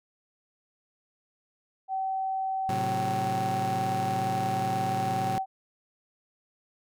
sine tone, 766 Hz, G5, 40 cents flat, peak -27 dBFS, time 1.88-5.46 s, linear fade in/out 50 ms
sawtooth chord, F# diminished, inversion first, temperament just, 111 / 133.2 / 185 Hz, A2 / C3 / F#3, +16 / +31 / 0 cents, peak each -31 dBFS, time 2.69-5.38 s, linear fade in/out 0 ms
effects none

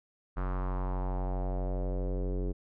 square tone with low-pass filter sweep, 46.17 Hz, F#1, 3 cents flat, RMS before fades -32 dBFS, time 0.36-2.53 s, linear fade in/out 20 ms, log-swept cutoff 1300 to 400 Hz, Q 2.9, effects none

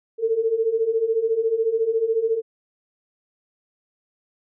sine beating tone pair, 440 / 454 Hz, A4 / A#4, 0 / -46 cents, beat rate 14 Hz, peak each -24 / -20 dBFS, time 0.18-2.42 s, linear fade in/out 50 ms, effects none

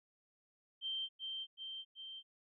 sine tone with echo, 3136 Hz, G7, in tune, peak -37 dBFS, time 0.81-1.09 s, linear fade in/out 50 ms, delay 380 ms, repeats 3, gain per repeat -3 dB, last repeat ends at 2.23 s, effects none

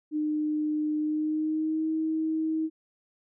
sine tone with pitch glide, 303.9 to 317.2 Hz, D#4 to D#4, -41 to +33 cents, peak -25 dBFS, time 0.11-2.7 s, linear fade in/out 50 ms, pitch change +74 cents, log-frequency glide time 0.98-1.89 s, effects none

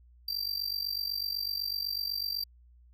square tone with amplitude modulation, 4699 Hz, D8, in tune, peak -28 dBFS, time 0.28-2.44 s, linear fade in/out 5 ms, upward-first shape sine, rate 48 Hz, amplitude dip 85%, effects added 60 Hz sine -55 dBFS peak until 2.93 s

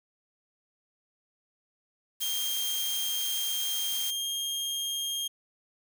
blue noise, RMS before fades -35 dBFS, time 2.2-4.11 s, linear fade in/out 10 ms
sawtooth tone with pitch glide, 3200 to 3222 Hz, G7 to G7, +35 to +47 cents, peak -27 dBFS, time 2.21-5.28 s, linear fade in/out 10 ms, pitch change +12 cents, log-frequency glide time 4.08-4.28 s
effects none

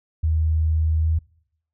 sine tone with pitch glide, 79.2 to 80.12 Hz, D#2 to E2, +31 to -49 cents, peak -17 dBFS, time 0.23-1.19 s, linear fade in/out 10 ms, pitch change +20 cents, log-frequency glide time 1.01-1.07 s, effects noise-tail reverb RT60 0.7 s tail -24 dB re dry

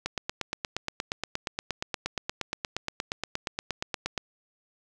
click train, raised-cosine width 0.2 ms, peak -12 dBFS, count 36, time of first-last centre 0.06-4.178 s, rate 8.5 Hz, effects none

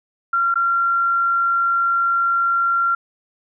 sine tone with dropouts, 1375 Hz, F6, 27 cents flat, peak -15 dBFS, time 0.33-2.95 s, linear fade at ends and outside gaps 5 ms, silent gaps 0.542-0.556 s, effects none

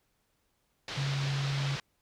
white low-pass noise, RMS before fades -39 dBFS, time 0.88-1.8 s, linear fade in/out 2 ms, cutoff 4700 Hz, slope 24 dB/octave
sine tone, 138.59 Hz, C#3, in tune, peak -29 dBFS, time 0.97-1.76 s, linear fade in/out 10 ms
effects pink hiss -75 dBFS RMS until 2.01 s

